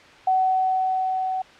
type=tone with level ramp; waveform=sine; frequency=752 Hz; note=F#5; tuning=28 cents sharp; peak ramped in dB=-16 to -23 dBFS; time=0.27-1.42 s; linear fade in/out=5 ms; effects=white hiss -47 dBFS RMS until 1.59 s + low-pass 3000 Hz 12 dB/octave